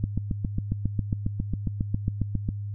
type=click train; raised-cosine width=5 ms; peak=-13 dBFS; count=19; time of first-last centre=0.04-2.489 s; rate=7.35 Hz; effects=added 102 Hz sine -30 dBFS peak until 2.74 s